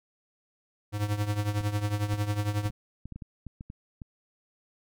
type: tone with tremolo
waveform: square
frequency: 103.83 Hz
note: G#2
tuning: in tune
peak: -24 dBFS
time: 0.92-2.71 s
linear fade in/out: 50 ms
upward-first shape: triangle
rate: 11 Hz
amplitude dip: 80%
type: clicks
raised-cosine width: 5 ms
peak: -28 dBFS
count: 12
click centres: 1.609 / 2.138 / 2.657 / 2.701 / 3.056 / 3.123 / 3.16 / 3.222 / 3.467 / 3.609 / 3.701 / 4.018 s
effects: none